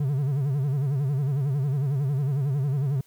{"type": "tone with vibrato", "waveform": "triangle", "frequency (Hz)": 138.5, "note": "C#3", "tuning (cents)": -1, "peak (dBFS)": -20, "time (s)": [0, 3.01], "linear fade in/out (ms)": 5, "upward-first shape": "sine", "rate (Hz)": 11, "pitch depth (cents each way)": 130, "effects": ["white hiss -61 dBFS RMS until 3.06 s"]}